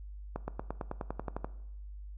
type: accelerating click train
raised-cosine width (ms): 1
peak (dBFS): -21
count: 12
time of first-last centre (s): 0.36-1.445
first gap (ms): 120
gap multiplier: 0.96
effects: noise-tail reverb RT60 0.8 s tail -17 dB re dry + added 50 Hz sine -42 dBFS peak until 2.17 s